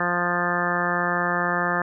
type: harmonic tone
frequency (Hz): 175.6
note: F3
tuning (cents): +10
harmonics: 1 / 2 / 3 / 4 / 5 / 6 / 7 / 8 / 9 / 10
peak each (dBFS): -30 / -32 / -31 / -30 / -32 / -31 / -28 / -33 / -30 / -27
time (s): 0-1.82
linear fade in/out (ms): 2
effects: none